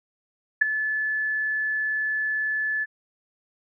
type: tone with ADSR envelope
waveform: sine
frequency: 1731 Hz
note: A6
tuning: 29 cents flat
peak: -10 dBFS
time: 0.61-2.86 s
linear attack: 11 ms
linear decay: 6 ms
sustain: -13 dB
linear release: 33 ms
effects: none